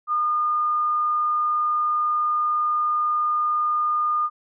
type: tone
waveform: sine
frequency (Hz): 1217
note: D#6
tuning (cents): -39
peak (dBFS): -19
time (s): 0.07-4.3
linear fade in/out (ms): 50
effects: none